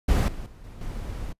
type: noise with level steps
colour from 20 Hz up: brown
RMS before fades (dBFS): -19 / -35 / -45 / -41 / -33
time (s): 0.08-1.33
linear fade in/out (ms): 10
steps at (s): 0.28 / 0.46 / 0.64 / 0.81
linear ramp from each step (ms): 2
effects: noise-tail reverb RT60 0.1 s tail -23 dB re dry + resampled to 32000 Hz